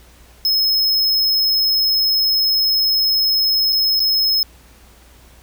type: tone with dropouts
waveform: square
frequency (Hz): 5170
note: E8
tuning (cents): -34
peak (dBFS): -14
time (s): 0.45-4.43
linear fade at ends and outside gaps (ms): 1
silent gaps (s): 3.724-3.728 / 3.995-4.002
effects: added 60 Hz sine -46 dBFS peak until 5.42 s + pink hiss -49 dBFS RMS until 5.42 s